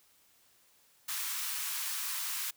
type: high-pass noise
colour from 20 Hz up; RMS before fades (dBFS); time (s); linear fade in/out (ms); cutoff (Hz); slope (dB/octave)
white; -36; 1.08-2.51; 10; 930; 48
effects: white hiss -66 dBFS RMS until 2.56 s